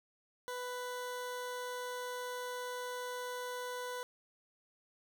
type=tone; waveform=20% pulse; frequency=495.9 Hz; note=B4; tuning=7 cents sharp; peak=-34 dBFS; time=0.48-4.03 s; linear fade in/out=0 ms; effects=none